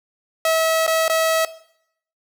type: tone with dropouts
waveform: sawtooth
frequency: 646 Hz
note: E5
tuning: 35 cents flat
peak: -12 dBFS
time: 0.45-1.45 s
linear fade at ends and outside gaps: 2 ms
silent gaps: 0.866-0.877 / 1.081-1.097 s
effects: noise-tail reverb RT60 0.7 s tail -17 dB re dry